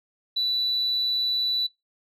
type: tone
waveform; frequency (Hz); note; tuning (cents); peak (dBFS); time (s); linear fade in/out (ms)
sine; 3963; B7; +5; -21; 0.36-1.67; 10
effects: noise-tail reverb RT60 0.2 s tail -21 dB re dry + tanh soft clip ceiling -18 dBFS